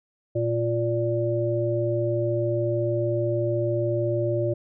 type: harmonic tone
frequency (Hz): 116.8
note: A#2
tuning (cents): +4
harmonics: 1 / 3 / 5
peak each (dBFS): -26 / -26 / -26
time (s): 0.35-4.54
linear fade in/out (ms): 10
effects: none